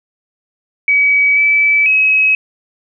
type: tone with pitch steps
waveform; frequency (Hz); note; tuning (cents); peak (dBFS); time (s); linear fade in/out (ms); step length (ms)
sine; 2274 / 2305 / 2554; C#7 / D7 / D#7; +44 / -33 / +45; -8; 0.88-2.35; 2; 490
effects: none